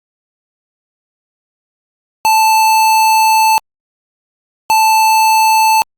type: tone bursts at uneven times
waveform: square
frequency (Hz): 880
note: A5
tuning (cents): 0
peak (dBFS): -8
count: 2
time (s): 2.25-3.58 / 4.7-5.82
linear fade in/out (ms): 0
effects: Opus 48 kbps